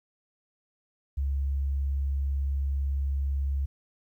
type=tone; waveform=sine; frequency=69 Hz; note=C#2; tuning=7 cents flat; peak=-25 dBFS; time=1.17-3.66 s; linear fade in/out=10 ms; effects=11-bit